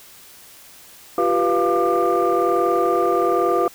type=tone cluster; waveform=sine; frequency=346.3 / 387.4 / 491.4 / 693 / 1195 Hz; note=F4 / G4 / B4 / F5 / D6; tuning=-15 / -20 / -9 / -14 / +30 cents; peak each=-21 dBFS; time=1.18-3.68 s; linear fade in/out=2 ms; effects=tanh soft clip ceiling -9 dBFS + white hiss -45 dBFS RMS until 3.74 s

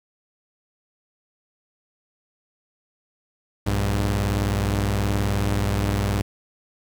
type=tone pair together; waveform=sawtooth; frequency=59.82 / 100.6 Hz; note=A#1 / G2; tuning=+45 / +45 cents; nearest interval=major sixth; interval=900 cents; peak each=-21 / -18 dBFS; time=3.66-6.22 s; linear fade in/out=10 ms; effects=9-bit

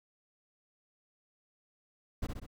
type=noise with echo; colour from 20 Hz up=brown; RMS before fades=-32 dBFS; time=2.22-2.27 s; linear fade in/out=10 ms; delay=65 ms; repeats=3; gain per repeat=-4 dB; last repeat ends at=2.465 s; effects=none

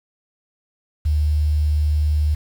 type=tone; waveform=sine; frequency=75.5 Hz; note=D2; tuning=48 cents sharp; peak=-15 dBFS; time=1.05-2.35 s; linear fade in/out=10 ms; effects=7-bit

